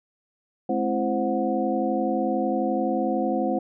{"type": "tone cluster", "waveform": "sine", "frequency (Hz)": [212.4, 263.7, 336.3, 524, 732], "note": ["G#3", "C4", "E4", "C5", "F#5"], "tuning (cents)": [39, 14, 35, 2, -19], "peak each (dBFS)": -28, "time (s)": [0.69, 3.59], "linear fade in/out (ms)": 5, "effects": []}